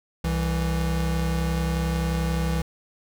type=tone pair together; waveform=square; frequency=65.4 / 164.81 Hz; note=C2 / E3; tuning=0 / 0 cents; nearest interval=octave + major third; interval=1600 cents; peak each=-26 dBFS; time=0.24-2.62 s; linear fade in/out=5 ms; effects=none